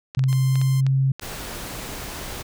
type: clicks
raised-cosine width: 0.2 ms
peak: -17 dBFS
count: 8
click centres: 0.149 / 0.193 / 0.239 / 0.329 / 0.556 / 0.615 / 0.866 / 1.196 s
type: tone with pitch glide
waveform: sine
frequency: 131.8 to 134.34 Hz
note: C3 to C3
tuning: +13 to +46 cents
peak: -16 dBFS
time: 0.17-1.12 s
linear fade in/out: 5 ms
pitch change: +33 cents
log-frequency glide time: 0.35-0.92 s
type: tone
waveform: 5% pulse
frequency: 1047 Hz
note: C6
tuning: 1 cent sharp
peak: -24 dBFS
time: 0.28-0.81 s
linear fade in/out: 10 ms
type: noise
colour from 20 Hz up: pink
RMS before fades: -33 dBFS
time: 1.21-2.43 s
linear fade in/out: 20 ms
effects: none